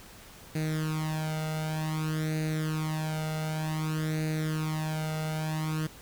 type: tone with flanger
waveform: sawtooth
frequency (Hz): 156.2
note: D#3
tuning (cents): +7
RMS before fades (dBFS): -31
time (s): 0.55-5.87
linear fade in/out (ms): 5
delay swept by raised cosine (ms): 0.46 to 1.44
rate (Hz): 0.54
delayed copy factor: +0.8
effects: pink hiss -50 dBFS RMS until 6.01 s